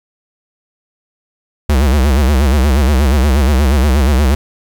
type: tone with vibrato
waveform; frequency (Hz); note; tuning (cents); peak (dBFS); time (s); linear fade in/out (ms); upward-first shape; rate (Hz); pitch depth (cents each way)
square; 69; C#2; -7; -9; 1.69-4.35; 5; sine; 8.4; 160
effects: 8-bit